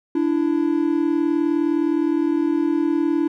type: tone pair together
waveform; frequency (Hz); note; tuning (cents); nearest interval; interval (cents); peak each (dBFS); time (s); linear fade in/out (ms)
triangle; 293.5 / 333; D4 / E4; -1 / +18; major second; 219; -18; 0.15-3.28; 5
effects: none